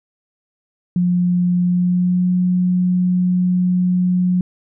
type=tone with pitch glide; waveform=sine; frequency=177.8 to 180.8 Hz; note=F3 to F#3; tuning=+31 to -40 cents; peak=-13 dBFS; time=0.96-4.41 s; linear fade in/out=2 ms; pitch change=+29 cents; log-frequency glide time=1.64-2.3 s; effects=none